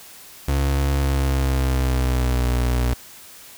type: tone with pitch glide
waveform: 35% pulse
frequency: 69.3 to 61.38 Hz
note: C#2 to B1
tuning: 0 to -10 cents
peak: -16 dBFS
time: 0.48-2.94 s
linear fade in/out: 5 ms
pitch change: -210 cents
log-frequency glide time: 0.98-2.51 s
effects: white hiss -43 dBFS RMS until 3.57 s